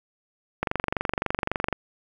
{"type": "click train", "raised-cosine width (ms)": 0.5, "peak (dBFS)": -9, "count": 27, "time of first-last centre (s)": [0.63, 1.727], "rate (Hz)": 23.7, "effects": ["8-bit"]}